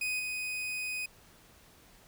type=tone with level steps; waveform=40% pulse; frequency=2500 Hz; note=D#7; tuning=8 cents sharp; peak=-30 / -33 dBFS; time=0.01-1.06 s; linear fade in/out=5 ms; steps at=0.19 s; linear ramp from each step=10 ms; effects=pink hiss -59 dBFS RMS until 2.07 s